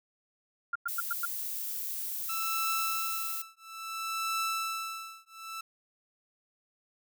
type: tone bursts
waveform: sine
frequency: 1396.9 Hz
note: F6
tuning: in tune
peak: -28 dBFS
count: 5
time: 0.73-1.255 s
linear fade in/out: 5 ms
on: 25 ms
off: 100 ms
type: noise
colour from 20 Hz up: violet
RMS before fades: -36 dBFS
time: 0.88-3.42 s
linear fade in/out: 5 ms
type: tone with tremolo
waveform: sawtooth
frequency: 1323 Hz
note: E6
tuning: 6 cents sharp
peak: -25 dBFS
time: 2.29-5.61 s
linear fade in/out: 5 ms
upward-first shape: triangle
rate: 0.59 Hz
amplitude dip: 100%
effects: none